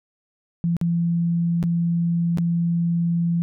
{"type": "tone with dropouts", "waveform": "sine", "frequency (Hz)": 169.9, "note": "F3", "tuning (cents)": -47, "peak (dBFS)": -18, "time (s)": [0.64, 3.42], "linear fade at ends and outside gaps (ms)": 0, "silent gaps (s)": [[0.767, 0.813], [1.628, 1.638], [2.374, 2.384]], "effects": []}